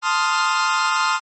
40% pulse chord, F dominant seventh, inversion first, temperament equal, 880 / 1046.5 / 1244.5 / 1396.9 Hz, A5 / C6 / Eb6 / F6, 0 / 0 / 0 / 0 cents, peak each -24 / -21 / -22 / -21 dBFS, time 0.02-1.2 s, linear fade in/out 50 ms, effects MP3 32 kbps

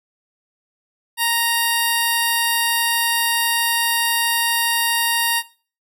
5% pulse tone with notch filter, 932.3 Hz, A#5, in tune, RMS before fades -19 dBFS, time 1.17-5.43 s, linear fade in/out 50 ms, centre 6600 Hz, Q 1, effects noise-tail reverb RT60 0.4 s tail -19 dB re dry

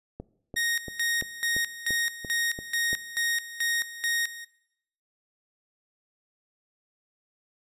click train, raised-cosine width 2 ms, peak -23 dBFS, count 9, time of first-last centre 0.2-2.93 s, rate 2.93 Hz
sawtooth tone with tremolo, 1864.7 Hz, A#6, in tune, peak -21 dBFS, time 0.56-4.45 s, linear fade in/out 10 ms, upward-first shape square, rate 2.3 Hz, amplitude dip 80%
effects noise-tail reverb RT60 0.8 s tail -20 dB re dry + resampled to 32000 Hz

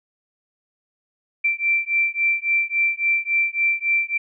sine beating tone pair, 2346 / 2349.6 Hz, D7 / D7, -2 / 0 cents, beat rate 3.6 Hz, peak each -21 dBFS, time 1.44-4.18 s, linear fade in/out 10 ms, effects none

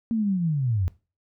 sine linear sweep, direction down, 233.1 to 83.5 Hz, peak -21 dBFS, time 0.11-0.88 s, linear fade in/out 0 ms, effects noise-tail reverb RT60 0.3 s tail -18 dB re dry

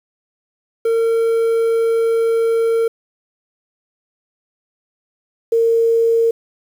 triangle / sine tone pair in turn, 456.5 / 458.6 Hz, A#4 / A#4, -36 / -28 cents, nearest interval unison, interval 8 cents, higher second, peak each -11 dBFS, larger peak neither, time 0.85-2.88 / 5.52-6.31 s, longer first, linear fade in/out 5 ms, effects 7-bit

